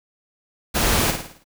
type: noise with echo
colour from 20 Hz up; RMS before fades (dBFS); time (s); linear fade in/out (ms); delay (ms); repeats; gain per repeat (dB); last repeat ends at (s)
pink; -20; 0.74-1.12; 20; 54; 6; -6; 1.444
effects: none